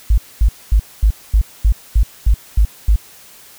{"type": "tone bursts", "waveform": "sine", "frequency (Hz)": 52.6, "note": "G#1", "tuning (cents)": 23, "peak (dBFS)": -7, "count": 10, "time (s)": [0.1, 2.96], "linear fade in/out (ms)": 5, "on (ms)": 79, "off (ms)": 230, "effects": ["white hiss -42 dBFS RMS until 3.58 s"]}